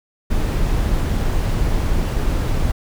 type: noise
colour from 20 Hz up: brown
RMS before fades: -18 dBFS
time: 0.3-2.72 s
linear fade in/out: 10 ms
effects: none